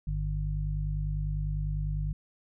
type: harmonic tone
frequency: 50 Hz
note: G1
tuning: 35 cents sharp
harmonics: 1 / 2 / 3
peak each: -30 / -37 / -33 dBFS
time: 0.07-2.13 s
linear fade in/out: 5 ms
effects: none